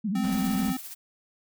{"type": "tone with vibrato", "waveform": "sine", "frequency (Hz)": 200, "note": "G3", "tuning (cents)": 35, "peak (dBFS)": -25, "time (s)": [0.04, 0.73], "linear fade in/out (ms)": 10, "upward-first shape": "triangle", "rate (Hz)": 13, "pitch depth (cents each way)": 210}
{"type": "tone", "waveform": "square", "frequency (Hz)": 259, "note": "C4", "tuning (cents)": -17, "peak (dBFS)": -29, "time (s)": [0.15, 0.77], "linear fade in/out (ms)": 5}
{"type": "noise", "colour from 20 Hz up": "pink", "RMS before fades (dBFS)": -41, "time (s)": [0.23, 0.71], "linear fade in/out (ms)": 10}
{"type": "noise with tremolo", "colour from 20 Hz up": "blue", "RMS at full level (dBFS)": -39, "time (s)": [0.31, 0.95], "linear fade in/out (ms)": 20, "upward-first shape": "sine", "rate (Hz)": 15, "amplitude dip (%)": 45}
{"effects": []}